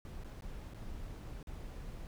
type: noise with dropouts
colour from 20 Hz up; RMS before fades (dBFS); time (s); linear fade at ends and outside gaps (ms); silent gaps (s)
brown; -45; 0.05-2.07; 0; 0.236-0.245 / 0.409-0.422 / 0.736-0.746 / 1.428-1.471
effects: none